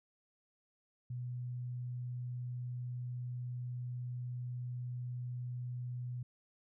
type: tone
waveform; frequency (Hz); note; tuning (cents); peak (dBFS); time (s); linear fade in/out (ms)
sine; 123.47; B2; 0; -38; 1.1-6.23; 5
effects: none